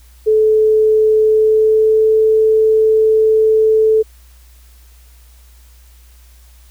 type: tone with pitch glide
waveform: sine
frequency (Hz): 433.6 to 437.6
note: A4 to A4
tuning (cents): -25 to -9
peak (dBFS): -8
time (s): 0.26-4.03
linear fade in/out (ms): 20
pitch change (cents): +16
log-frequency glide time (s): 1.21-2.12
effects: added 60 Hz sine -41 dBFS peak until 6.7 s + white hiss -51 dBFS RMS until 6.7 s